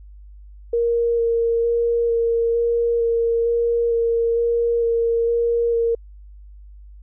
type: tone with vibrato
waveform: sine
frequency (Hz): 466.2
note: A#4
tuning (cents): 0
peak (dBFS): -16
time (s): 0.73-5.95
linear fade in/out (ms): 5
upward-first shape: square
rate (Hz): 1.1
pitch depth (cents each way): 10
effects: added 50 Hz sine -39 dBFS peak until 7.02 s